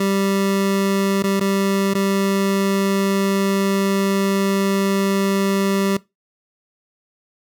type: tone with dropouts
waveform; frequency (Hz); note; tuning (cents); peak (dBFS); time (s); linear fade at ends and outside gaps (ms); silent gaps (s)
25% pulse; 196; G3; 0; -13; 0-5.97; 5; 1.225-1.238 / 1.398-1.408 / 1.937-1.949
effects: noise-tail reverb RT60 0.2 s tail -20 dB re dry